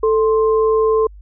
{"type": "tone pair together", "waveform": "sine", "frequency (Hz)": [440, 1049.5], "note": ["A4", "C6"], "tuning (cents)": [0, 5], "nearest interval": "octave + minor third", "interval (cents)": 1505, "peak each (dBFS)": [-12, -21], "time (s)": [0.03, 1.07], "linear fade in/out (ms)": 5, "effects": ["added 50 Hz sine -36 dBFS peak until 1.21 s"]}